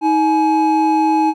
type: tone pair together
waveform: triangle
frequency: 316.8 / 845.8 Hz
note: D#4 / G#5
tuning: +31 / +31 cents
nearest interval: octave + perfect fourth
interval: 1700 cents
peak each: -13 / -12 dBFS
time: 0.01-1.34 s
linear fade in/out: 50 ms
effects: none